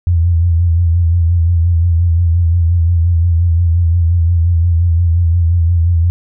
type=tone with vibrato; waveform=sine; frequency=84.9 Hz; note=F2; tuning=48 cents flat; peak=-8 dBFS; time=0.07-6.1 s; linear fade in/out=0 ms; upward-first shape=sine; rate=5.7 Hz; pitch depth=59 cents each way; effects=none